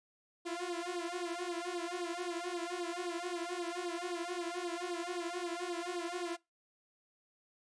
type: tone with flanger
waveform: sawtooth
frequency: 349.2 Hz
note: F4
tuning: in tune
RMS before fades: -39 dBFS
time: 0.45-6.37 s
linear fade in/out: 20 ms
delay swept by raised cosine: 0.22 to 4.32 ms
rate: 3.8 Hz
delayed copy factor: +1
effects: noise-tail reverb RT60 0.2 s tail -22 dB re dry + resampled to 22050 Hz